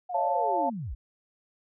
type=linear sweep; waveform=sine; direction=down; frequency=740 to 37.48 Hz; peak=-32 dBFS; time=0.09-0.95 s; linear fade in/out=10 ms
type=chord; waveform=sine; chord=Db augmented; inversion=none; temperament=equal; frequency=554.4 / 698.5 / 880 Hz; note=Db5 / F5 / A5; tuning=0 / 0 / 0 cents; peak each=-31 / -28 / -27 dBFS; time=0.14-0.7 s; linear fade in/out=10 ms
effects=none